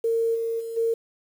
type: tone with level steps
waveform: sine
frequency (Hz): 457.3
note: A#4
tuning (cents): -33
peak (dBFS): -20 / -24 / -30 / -20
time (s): 0.04-0.94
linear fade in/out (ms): 5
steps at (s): 0.34 / 0.59 / 0.76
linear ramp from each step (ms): 20
effects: 8-bit